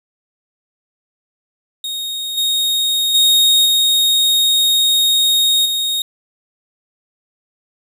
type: tone with level steps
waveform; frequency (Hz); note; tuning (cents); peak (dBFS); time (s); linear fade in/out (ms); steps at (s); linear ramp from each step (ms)
40% pulse; 3729; A#7; 0; -20 / -13 / -8 / -10 / -15; 1.84-6.02; 2; 2.37 / 3.14 / 3.65 / 5.65; 10
effects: none